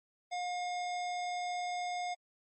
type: tone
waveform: square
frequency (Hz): 715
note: F5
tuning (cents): +41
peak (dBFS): -35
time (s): 0.31-2.15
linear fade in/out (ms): 20
effects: MP3 32 kbps